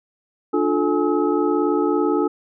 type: tone cluster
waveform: sine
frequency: 295.3 / 353.2 / 436.7 / 838 / 1283 Hz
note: D4 / F4 / A4 / G#5 / E6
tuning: +10 / +20 / -13 / +15 / -47 cents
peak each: -21 / -21 / -22 / -28 / -28 dBFS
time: 0.53-2.28 s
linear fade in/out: 10 ms
effects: none